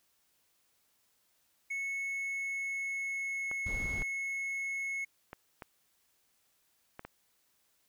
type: tone with pitch glide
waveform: triangle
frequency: 2200 to 2186 Hz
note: C#7 to C#7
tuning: -14 to -25 cents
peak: -32 dBFS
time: 1.7-5.05 s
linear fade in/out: 10 ms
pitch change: -11 cents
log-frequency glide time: 1.9-3.46 s
type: clicks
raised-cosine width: 0.5 ms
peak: -28 dBFS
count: 6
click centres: 3.514 / 4.02 / 5.331 / 5.622 / 6.994 / 7.05 s
type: noise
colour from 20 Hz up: brown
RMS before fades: -39 dBFS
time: 3.66-4.03 s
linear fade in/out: 5 ms
effects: white hiss -73 dBFS RMS until 7.88 s